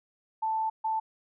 sine tone bursts at uneven times, 882 Hz, A5, 4 cents sharp, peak -26 dBFS, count 2, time 0.42-0.7 / 0.84-1 s, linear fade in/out 10 ms, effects none

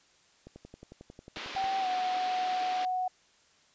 click train, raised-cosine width 2 ms, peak -33 dBFS, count 14, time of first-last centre 0.47-1.641 s, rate 11.1 Hz
white band-pass noise, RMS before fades -41 dBFS, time 1.36-2.85 s, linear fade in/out 0 ms, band 240 to 4100 Hz, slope 24 dB/octave
sine tone with pitch glide, 772 to 738 Hz, G5 to F#5, -27 to -5 cents, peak -28 dBFS, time 1.56-3.08 s, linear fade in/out 5 ms, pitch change -78 cents, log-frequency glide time 1.8-1.87 s
effects white hiss -64 dBFS RMS until 3.74 s + resampled to 16000 Hz

